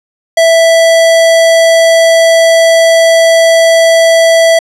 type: tone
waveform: square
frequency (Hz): 659.3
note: E5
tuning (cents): 0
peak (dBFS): -4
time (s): 0.37-4.59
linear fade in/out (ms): 5
effects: low-pass 10000 Hz 12 dB/octave